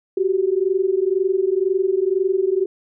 sine tone pair together, 369.3 / 391.3 Hz, F#4 / G4, -3 / -3 cents, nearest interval minor second, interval 100 cents, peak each -19 dBFS, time 0.17-2.66 s, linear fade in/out 5 ms, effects none

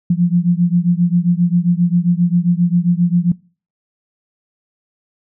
sine beating tone pair, 171.5 / 179 Hz, F3 / F3, -31 / +43 cents, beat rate 7.5 Hz, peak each -14 dBFS, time 0.1-3.32 s, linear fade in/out 5 ms, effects noise-tail reverb RT60 0.4 s tail -24 dB re dry

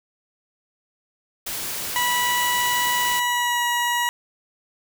white noise, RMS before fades -29 dBFS, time 1.46-3.2 s, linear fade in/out 10 ms
20% pulse tone with pitch glide, 978 to 961.8 Hz, B5 to B5, -17 to -46 cents, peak -15 dBFS, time 1.96-4.09 s, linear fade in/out 0 ms, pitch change -29 cents, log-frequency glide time 3.12-3.64 s
effects none

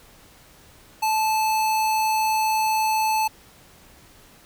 square tone, 872 Hz, A5, 16 cents flat, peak -20 dBFS, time 1.02-3.28 s, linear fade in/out 10 ms, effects pink hiss -51 dBFS RMS until 4.45 s

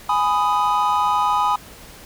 triangle chord, G# minor, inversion none, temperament just, 830.6 / 996.7 / 1245.9 Hz, G#5 / B5 / D#6, 0 / +16 / +2 cents, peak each -19 / -18 / -19 dBFS, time 0.09-1.56 s, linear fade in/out 5 ms, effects pink hiss -42 dBFS RMS until 2.05 s

